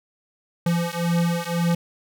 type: beating tone pair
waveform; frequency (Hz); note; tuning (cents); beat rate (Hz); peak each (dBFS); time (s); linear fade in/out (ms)
square; 169.8 / 171.7; F3 / F3; -48 / -29; 1.9; -24; 0.66-1.75; 5
effects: none